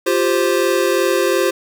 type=chord; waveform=square; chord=F suspended second; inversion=none; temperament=equal; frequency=349.2 / 392 / 523.3 Hz; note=F4 / G4 / C5; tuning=0 / 0 / 0 cents; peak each=-19 dBFS; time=0.06-1.51 s; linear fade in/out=10 ms; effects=7-bit